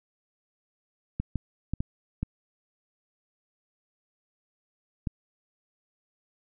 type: clicks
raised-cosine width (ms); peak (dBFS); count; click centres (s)
5; -16; 6; 1.2 / 1.357 / 1.736 / 1.805 / 2.23 / 5.072
effects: none